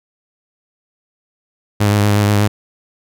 sawtooth tone with vibrato, 103.2 Hz, G#2, 10 cents flat, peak -7 dBFS, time 1.8-2.48 s, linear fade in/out 10 ms, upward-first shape sine, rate 8.3 Hz, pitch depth 24 cents each way, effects none

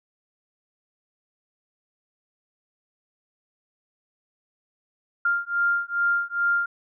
sine beating tone pair, 1396.9 / 1399.3 Hz, F6 / F6, 0 / +3 cents, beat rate 2.4 Hz, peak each -24 dBFS, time 5.25-6.66 s, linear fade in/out 5 ms, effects none

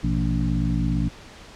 harmonic tone with a mistuned harmonic, 57.5 Hz, A#1, 23 cents flat, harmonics 1 / 2 / 3 / 4 / 5, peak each -25 / -26 / -25 / -29 / -29 dBFS, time 0.03-1.09 s, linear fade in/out 10 ms, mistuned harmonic 2, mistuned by +120 cents, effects pink hiss -44 dBFS RMS until 1.55 s + low-pass 6000 Hz 12 dB/octave

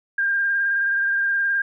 sine tone with vibrato, 1600 Hz, G6, 35 cents sharp, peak -18 dBFS, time 0.18-1.62 s, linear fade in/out 5 ms, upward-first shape sine, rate 19 Hz, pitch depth 22 cents each way, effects none

